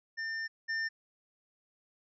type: tone pair in turn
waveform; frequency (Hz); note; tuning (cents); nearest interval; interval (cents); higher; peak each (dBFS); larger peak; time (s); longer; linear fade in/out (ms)
square; 1800 / 1800; A6 / A6; +39 / +39; unison; 0; neither; -35 / -32; second; 0.17-0.48 / 0.68-0.89; first; 20
effects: resampled to 16000 Hz